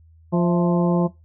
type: harmonic tone with a mistuned harmonic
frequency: 174.61 Hz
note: F3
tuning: in tune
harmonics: 1 / 2 / 3 / 4 / 5 / 6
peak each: -17 / -23 / -27 / -29 / -31 / -33 dBFS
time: 0.32-1.08 s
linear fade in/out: 20 ms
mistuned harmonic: 4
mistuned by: -75 cents
effects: noise-tail reverb RT60 0.2 s tail -18 dB re dry + added 81 Hz sine -48 dBFS peak until 1.24 s